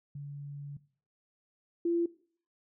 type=tone pair in turn; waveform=sine; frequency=143 / 340.8 Hz; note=D3 / F4; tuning=-46 / -42 cents; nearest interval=octave + minor third; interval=1504 cents; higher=second; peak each=-38 / -26 dBFS; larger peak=second; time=0.15-0.77 / 1.85-2.06 s; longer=first; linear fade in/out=5 ms; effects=noise-tail reverb RT60 0.5 s tail -19 dB re dry